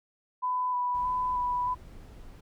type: tone with vibrato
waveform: sine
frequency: 994 Hz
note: B5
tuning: 11 cents sharp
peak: -26 dBFS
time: 0.42-1.75 s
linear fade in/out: 20 ms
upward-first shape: square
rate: 1.6 Hz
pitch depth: 13 cents each way
type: noise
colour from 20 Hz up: brown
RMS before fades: -46 dBFS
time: 0.94-2.41 s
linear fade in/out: 10 ms
effects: none